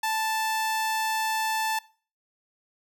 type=tone; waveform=sawtooth; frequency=880 Hz; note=A5; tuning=in tune; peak=-21 dBFS; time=0.03-1.79 s; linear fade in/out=5 ms; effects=noise-tail reverb RT60 0.4 s tail -21 dB re dry